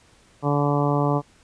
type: harmonic tone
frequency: 144.4 Hz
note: D3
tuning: 29 cents flat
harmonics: 1 / 2 / 3 / 4 / 5 / 6 / 7 / 8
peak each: -22 / -25 / -27 / -28 / -29 / -30 / -30 / -31 dBFS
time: 0.42-1.22 s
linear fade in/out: 50 ms
effects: pink hiss -56 dBFS RMS until 1.43 s + resampled to 22050 Hz

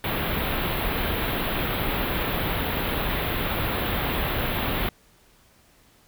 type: band-stop noise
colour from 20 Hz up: pink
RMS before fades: -26 dBFS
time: 0.04-4.89 s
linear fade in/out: 2 ms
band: 3800 to 12000 Hz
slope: 48 dB/octave
effects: pink hiss -58 dBFS RMS until 6.07 s

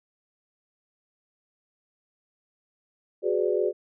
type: chord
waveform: sine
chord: G# half-diminished seventh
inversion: third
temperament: equal with one note detuned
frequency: 370 / 415.3 / 498.8 / 587.3 Hz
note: F#4 / G#4 / B4 / D5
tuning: 0 / 0 / +17 / 0 cents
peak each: -26 / -26 / -29 / -30 dBFS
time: 3.22-3.73 s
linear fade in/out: 50 ms
effects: none

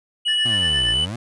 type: tone with pitch glide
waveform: triangle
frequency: 2924 to 2984 Hz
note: F#7 to F#7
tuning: -21 to +14 cents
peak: -16 dBFS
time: 0.25-1.06 s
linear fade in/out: 20 ms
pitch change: +35 cents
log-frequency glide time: 0.45-0.76 s
type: tone with tremolo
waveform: triangle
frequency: 1763 Hz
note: A6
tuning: 3 cents sharp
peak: -21 dBFS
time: 0.28-0.95 s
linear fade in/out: 2 ms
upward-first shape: triangle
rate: 8.6 Hz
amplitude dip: 100%
type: exponential two-way sweep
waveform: 25% pulse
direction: down then up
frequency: 123.47 to 54.1 to 123.47 Hz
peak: -23 dBFS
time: 0.45-1.16 s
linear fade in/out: 5 ms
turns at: 0.9 s
effects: resampled to 24000 Hz

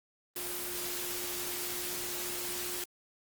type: tone in noise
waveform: sine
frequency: 355.2 Hz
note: F4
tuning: 29 cents sharp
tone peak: -44 dBFS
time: 0.36-2.84 s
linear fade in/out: 2 ms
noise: white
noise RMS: -37 dBFS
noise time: 0.36-2.84 s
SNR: -10 dB
effects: Opus 24 kbps

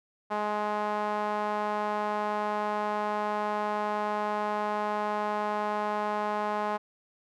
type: tone with band-pass filter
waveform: sawtooth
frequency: 209.7 Hz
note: G#3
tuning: 17 cents sharp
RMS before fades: -30 dBFS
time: 0.3-6.78 s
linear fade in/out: 20 ms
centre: 910 Hz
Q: 2.1
effects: none

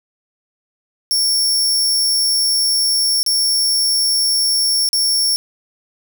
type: tone with dropouts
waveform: sawtooth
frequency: 5470 Hz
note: F8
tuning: 37 cents flat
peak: -11 dBFS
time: 1.11-5.36 s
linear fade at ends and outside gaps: 0 ms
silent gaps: 3.23-3.263 / 4.889-4.931 s
effects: none

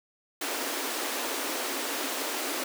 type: high-pass noise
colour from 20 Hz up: pink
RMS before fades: -32 dBFS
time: 0.41-2.64 s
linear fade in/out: 5 ms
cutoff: 250 Hz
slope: 96 dB/octave
effects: none

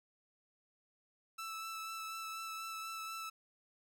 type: tone with vibrato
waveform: sawtooth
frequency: 1318.5 Hz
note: E6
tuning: in tune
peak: -38 dBFS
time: 1.38-3.3 s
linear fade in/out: 10 ms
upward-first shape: sine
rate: 4.1 Hz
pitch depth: 13 cents each way
effects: none

